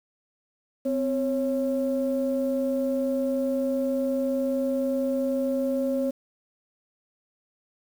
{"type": "tone pair together", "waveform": "sine", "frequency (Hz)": [258.9, 548], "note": ["C4", "C#5"], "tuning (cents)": [-18, -20], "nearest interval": "octave + minor second", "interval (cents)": 1298, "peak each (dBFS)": -25, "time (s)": [0.85, 6.11], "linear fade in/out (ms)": 10, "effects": ["tanh soft clip ceiling -16 dBFS", "8-bit"]}